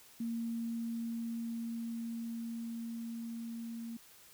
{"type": "tone with level ramp", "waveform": "sine", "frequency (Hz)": 230.7, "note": "A#3", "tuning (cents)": -18, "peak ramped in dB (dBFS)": [-34, -40], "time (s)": [0.2, 3.97], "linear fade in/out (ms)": 5, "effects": ["white hiss -59 dBFS RMS until 4.33 s"]}